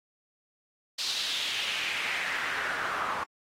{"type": "noise with band-pass filter sweep", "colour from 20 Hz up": "pink", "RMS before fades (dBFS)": -32, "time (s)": [0.98, 3.24], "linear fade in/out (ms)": 10, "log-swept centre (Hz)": [4400, 1100], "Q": 3.1, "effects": ["AAC 48 kbps"]}